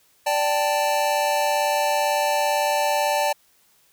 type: chord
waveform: square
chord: D suspended fourth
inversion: none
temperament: just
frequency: 587.3 / 783.1 / 881 Hz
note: D5 / G5 / A5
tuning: 0 / -2 / +2 cents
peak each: -24 / -26 / -24 dBFS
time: 0.26-3.33 s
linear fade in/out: 10 ms
effects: white hiss -60 dBFS RMS until 3.92 s